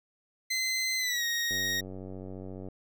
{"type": "tone with pitch glide", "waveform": "20% pulse", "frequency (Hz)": [2056, 1874.5], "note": ["C7", "A#6"], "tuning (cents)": [-31, 9], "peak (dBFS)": -23, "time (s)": [0.5, 1.81], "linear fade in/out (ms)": 10, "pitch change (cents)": -160, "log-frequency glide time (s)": [0.98, 1.24]}
{"type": "click train", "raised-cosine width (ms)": 2, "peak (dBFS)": -29, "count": 112, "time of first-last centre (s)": [1.51, 2.686], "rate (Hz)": 94.4}
{"effects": []}